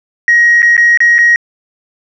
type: tone with dropouts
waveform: sine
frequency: 1889 Hz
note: A#6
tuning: 22 cents sharp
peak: -3 dBFS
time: 0.28-1.36 s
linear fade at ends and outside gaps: 1 ms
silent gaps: 0.62-0.628 / 0.767-0.778 / 0.974-1.004 / 1.183-1.188 s
effects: tanh soft clip ceiling -1 dBFS